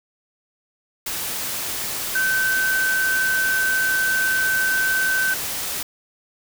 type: tone in noise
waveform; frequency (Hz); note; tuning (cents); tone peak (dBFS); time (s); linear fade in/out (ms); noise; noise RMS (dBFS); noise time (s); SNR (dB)
sine; 1536; G6; -36; -18; 2.15-5.34; 5; white; -27; 1.06-5.83; +6
effects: none